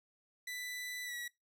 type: tone with pitch glide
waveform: sawtooth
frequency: 1986 to 1931.7 Hz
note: B6 to B6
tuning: +9 to -39 cents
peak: -37 dBFS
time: 0.47-1.28 s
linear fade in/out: 5 ms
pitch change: -48 cents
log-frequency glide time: 1.04-1.14 s
effects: noise-tail reverb RT60 0.2 s tail -21 dB re dry